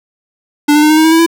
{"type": "tone with pitch steps", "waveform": "square", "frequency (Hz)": [293.7, 299, 304.4, 309.9, 315.5, 321.2, 327, 332.9], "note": ["D4", "D4", "D#4", "D#4", "D#4", "E4", "E4", "E4"], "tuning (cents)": [0, 31, -38, -7, 24, -45, -14, 17], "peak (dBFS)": -6, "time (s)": [0.68, 1.264], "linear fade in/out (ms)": 10, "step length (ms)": 73, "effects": []}